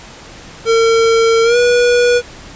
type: tone with pitch glide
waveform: square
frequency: 455 to 484.8 Hz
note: A#4 to B4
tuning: -42 to -32 cents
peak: -9 dBFS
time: 0.65-2.22 s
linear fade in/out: 50 ms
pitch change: +110 cents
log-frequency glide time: 1.43-1.57 s
effects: pink hiss -35 dBFS RMS until 2.55 s + resampled to 16000 Hz